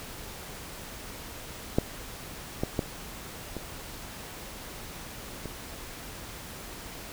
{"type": "clicks", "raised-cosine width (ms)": 2, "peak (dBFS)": [-8, -13, -12, -21, -22], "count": 5, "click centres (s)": [1.785, 2.635, 2.792, 3.567, 5.457], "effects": ["pink hiss -42 dBFS RMS until 7.12 s"]}